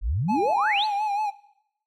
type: exponential sweep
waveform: sine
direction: up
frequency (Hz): 42 to 4697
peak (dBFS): -22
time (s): 0.01-0.87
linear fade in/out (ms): 50
type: tone with vibrato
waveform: triangle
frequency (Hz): 830.6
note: G#5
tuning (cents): 0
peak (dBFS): -21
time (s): 0.28-1.31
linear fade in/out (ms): 20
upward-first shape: sine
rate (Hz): 5.6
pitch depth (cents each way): 71
effects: noise-tail reverb RT60 0.8 s tail -19 dB re dry